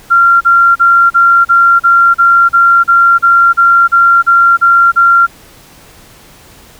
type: tone bursts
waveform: sine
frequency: 1379 Hz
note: F6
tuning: 22 cents flat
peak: -3 dBFS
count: 15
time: 0.1-5.268 s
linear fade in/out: 20 ms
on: 310 ms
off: 37 ms
effects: pink hiss -39 dBFS RMS until 6.79 s